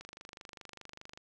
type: click train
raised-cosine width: 0.2 ms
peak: -30 dBFS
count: 30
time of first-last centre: 0.01-1.175 s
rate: 24.9 Hz
effects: none